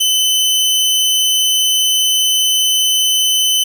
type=tone; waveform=sawtooth; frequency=3035 Hz; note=F#7; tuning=43 cents sharp; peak=-8 dBFS; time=0-3.64 s; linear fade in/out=10 ms; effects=none